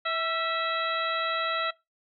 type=harmonic tone with a mistuned harmonic; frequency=652 Hz; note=E5; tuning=19 cents flat; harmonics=1 / 2 / 3 / 4 / 5 / 6; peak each=-33 / -29 / -34 / -37 / -39 / -35 dBFS; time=0.05-1.71 s; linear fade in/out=10 ms; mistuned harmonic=2; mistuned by=+47 cents; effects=noise-tail reverb RT60 0.2 s tail -19 dB re dry